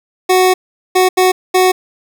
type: tone bursts at uneven times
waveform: 25% pulse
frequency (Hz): 370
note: F#4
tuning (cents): 0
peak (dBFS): -4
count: 4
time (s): 0.29-0.54 / 0.95-1.09 / 1.17-1.32 / 1.54-1.72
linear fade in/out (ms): 10
effects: none